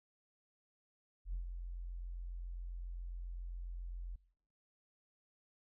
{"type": "tone with ADSR envelope", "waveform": "sine", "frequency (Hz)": 43.69, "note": "F1", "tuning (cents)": 1, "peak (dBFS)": -34, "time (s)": [1.25, 4.16], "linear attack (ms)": 83, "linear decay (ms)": 110, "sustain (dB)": -7, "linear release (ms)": 8, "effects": ["noise-tail reverb RT60 0.7 s tail -23 dB re dry", "tanh soft clip ceiling -33 dBFS"]}